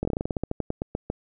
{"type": "slowing click train", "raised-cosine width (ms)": 2, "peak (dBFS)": -13, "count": 17, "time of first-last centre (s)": [0.03, 1.101], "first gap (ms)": 21, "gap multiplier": 1.14, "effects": []}